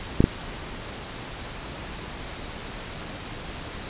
clicks, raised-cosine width 3 ms, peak -3 dBFS, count 2, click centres 0.205 / 0.241 s, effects pink hiss -36 dBFS RMS until 3.89 s + resampled to 8000 Hz

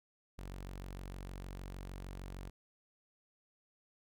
sawtooth tone, 46.55 Hz, F#1, 11 cents sharp, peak -40 dBFS, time 0.38-2.5 s, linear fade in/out 10 ms, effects none

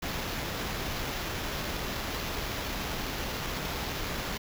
pink noise with sample-and-hold, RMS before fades -34 dBFS, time 0.02-4.38 s, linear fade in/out 10 ms, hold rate 8820 Hz, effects none

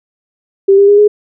sine tone with pitch steps, 392 / 400.2 / 408.6 / 417.2 Hz, G4 / G4 / G#4 / G#4, 0 / +36 / -28 / +8 cents, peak -3 dBFS, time 0.68-1.08 s, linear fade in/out 10 ms, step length 100 ms, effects none

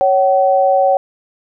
sine tone pair together, 554.4 / 760.1 Hz, C#5 / F#5, 0 / +46 cents, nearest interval perfect fourth, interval 546 cents, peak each -12 dBFS, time 0.01-0.97 s, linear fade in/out 0 ms, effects none

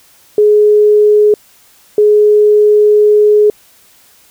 sine tone pair in turn, 420 / 420 Hz, G#4 / G#4, +19 / +19 cents, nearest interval unison, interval 0 cents, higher neither, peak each -4 dBFS, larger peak neither, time 0.38-1.34 / 1.98-3.5 s, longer second, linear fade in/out 2 ms, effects white hiss -46 dBFS RMS until 4.3 s

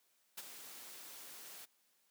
white noise with ADSR envelope, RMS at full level -44 dBFS, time 0.37-1.66 s, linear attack 11 ms, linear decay 35 ms, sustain -8 dB, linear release 21 ms, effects white hiss -75 dBFS RMS until 2.1 s + high-pass 200 Hz 12 dB/octave

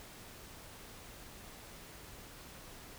silence, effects pink hiss -52 dBFS RMS until 2.98 s

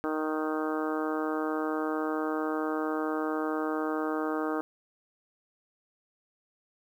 harmonic tone, 155.56 Hz, D#3, in tune, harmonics 2 / 3 / 4 / 5 / 6 / 7 / 8 / 9 / 10, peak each -31 / -34 / -38 / -39 / -42 / -41 / -38 / -44 / -43 dBFS, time 0.04-4.61 s, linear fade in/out 0 ms, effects 10-bit

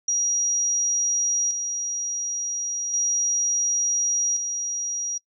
sine tone with tremolo, 5740 Hz, F8, 47 cents sharp, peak -19 dBFS, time 0.08-5.18 s, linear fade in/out 5 ms, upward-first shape square, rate 0.35 Hz, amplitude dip 45%, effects noise-tail reverb RT60 0.1 s tail -26 dB re dry

